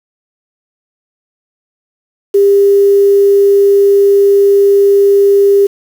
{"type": "tone with quantisation", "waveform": "sine", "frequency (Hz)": 400, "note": "G4", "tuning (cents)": 35, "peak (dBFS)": -4, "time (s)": [2.34, 5.67], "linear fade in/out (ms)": 10, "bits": 5, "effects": []}